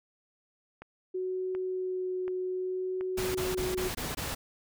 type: click train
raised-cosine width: 0.5 ms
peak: -29 dBFS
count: 4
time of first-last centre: 0.82-3.01 s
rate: 1.37 Hz
type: tone with vibrato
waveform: sine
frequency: 370 Hz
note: F#4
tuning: in tune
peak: -30 dBFS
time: 1.14-3.89 s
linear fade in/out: 10 ms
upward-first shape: sine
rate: 0.66 Hz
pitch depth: 8 cents each way
type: noise bursts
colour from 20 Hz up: pink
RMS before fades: -35 dBFS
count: 6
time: 3.17-4.35 s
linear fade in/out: 10 ms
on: 180 ms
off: 20 ms
effects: none